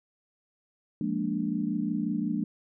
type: chord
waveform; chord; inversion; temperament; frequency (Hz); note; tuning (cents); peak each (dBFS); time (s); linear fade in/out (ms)
sine; Bb dominant seventh; second; equal; 174.61 / 207.7 / 233.1 / 293.7; F3 / Ab3 / Bb3 / D4; 0 / 0 / 0 / 0; -34 / -31 / -32 / -32; 1.01-2.44; 2
effects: none